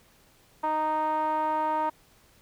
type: tone with low-pass filter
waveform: 5% pulse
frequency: 310 Hz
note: D#4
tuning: 6 cents flat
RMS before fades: -27 dBFS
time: 0.63-1.9 s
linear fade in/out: 10 ms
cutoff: 930 Hz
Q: 4.3
effects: pink hiss -60 dBFS RMS until 2.41 s